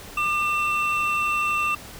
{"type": "tone pair together", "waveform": "triangle", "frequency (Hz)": [1198, 2694], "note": ["D6", "E7"], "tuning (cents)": [34, 37], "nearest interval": "octave + major second", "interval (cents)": 1403, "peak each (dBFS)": -22, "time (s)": [0.17, 1.75], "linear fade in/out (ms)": 5, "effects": ["pink hiss -41 dBFS RMS until 1.99 s"]}